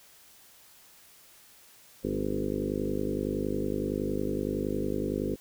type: harmonic tone with a mistuned harmonic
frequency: 50.8 Hz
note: G#1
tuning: 38 cents flat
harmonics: 1 / 2 / 3 / 4 / 5 / 6 / 7 / 8 / 9 / 10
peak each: -40 / -40 / -41 / -36 / -36 / -36 / -36 / -35 / -38 / -39 dBFS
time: 2.03-5.36 s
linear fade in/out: 20 ms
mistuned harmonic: 5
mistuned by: +28 cents
effects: white hiss -56 dBFS RMS until 5.4 s